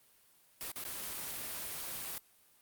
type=noise with dropouts; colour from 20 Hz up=white; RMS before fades=-41 dBFS; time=0.61-2.18 s; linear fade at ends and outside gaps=0 ms; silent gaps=0.717-0.76 / 0.838-0.85 s; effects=white hiss -66 dBFS RMS until 2.61 s + Opus 32 kbps